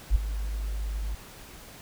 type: tone with ADSR envelope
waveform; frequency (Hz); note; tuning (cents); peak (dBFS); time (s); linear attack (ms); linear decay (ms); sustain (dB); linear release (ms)
sine; 51.5; G#1; -14; -13; 0.1-1.15; 54; 9; -15; 4
effects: tanh soft clip ceiling -11 dBFS + pink hiss -47 dBFS RMS until 1.81 s